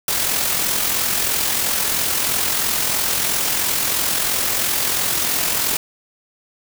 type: noise with amplitude modulation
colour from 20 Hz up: white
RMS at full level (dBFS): -18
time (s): 0.08-5.77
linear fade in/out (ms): 2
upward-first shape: sine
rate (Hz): 43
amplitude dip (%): 40
effects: none